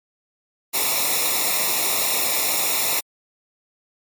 white noise with comb filter, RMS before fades -21 dBFS, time 0.73-3.01 s, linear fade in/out 20 ms, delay 0.64 ms, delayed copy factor -0.9, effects MP3 96 kbps

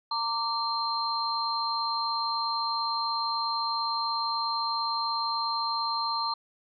sine tone cluster, 916 / 1167 / 4162 Hz, A#5 / D6 / C8, -31 / -11 / -10 cents, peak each -31 dBFS, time 0.11-6.34 s, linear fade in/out 5 ms, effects none

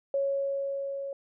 sine tone with level ramp, 553 Hz, C#5, 4 cents flat, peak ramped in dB -24 to -33 dBFS, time 0.14-1.13 s, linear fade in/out 2 ms, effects none

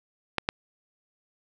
clicks, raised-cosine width 0.3 ms, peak -8 dBFS, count 2, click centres 0.383 / 0.489 s, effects none

